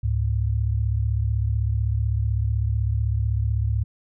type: tone pair together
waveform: sine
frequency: 70.72 / 106.6 Hz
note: C#2 / G#2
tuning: +35 / +46 cents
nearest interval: perfect fifth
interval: 711 cents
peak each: -23 / -22 dBFS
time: 0.03-3.84 s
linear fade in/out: 10 ms
effects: none